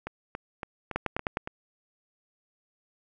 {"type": "two click trains", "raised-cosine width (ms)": 0.5, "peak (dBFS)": [-12, -19], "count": [5, 6], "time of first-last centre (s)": [[0.96, 1.371], [0.07, 1.474]], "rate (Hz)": [9.73, 3.56], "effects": []}